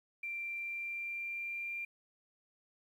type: tone with pitch glide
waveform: sine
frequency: 2360 to 2382 Hz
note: D7 to D7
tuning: +8 to +24 cents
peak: -37 dBFS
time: 0.23-1.85 s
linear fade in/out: 5 ms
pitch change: +16 cents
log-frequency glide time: 0.43-1.73 s
effects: 11-bit